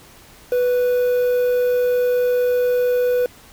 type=tone with quantisation; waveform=triangle; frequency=493.9 Hz; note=B4; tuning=in tune; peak=-13 dBFS; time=0.52-3.26 s; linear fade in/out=2 ms; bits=6; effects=pink hiss -46 dBFS RMS until 3.52 s